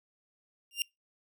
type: tone with exponential growth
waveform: sawtooth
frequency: 2794 Hz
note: F7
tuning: in tune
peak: -21 dBFS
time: 0.71-0.82 s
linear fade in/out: 1 ms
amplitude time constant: 23 ms
effects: noise-tail reverb RT60 0.2 s tail -26 dB re dry